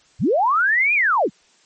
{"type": "linear two-way sweep", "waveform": "sine", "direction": "up then down", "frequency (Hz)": [69.1, 2489, 136.3], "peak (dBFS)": -14, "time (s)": [0.19, 1.3], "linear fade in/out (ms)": 50, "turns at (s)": 0.94, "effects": ["white hiss -56 dBFS RMS until 1.65 s", "MP3 32 kbps"]}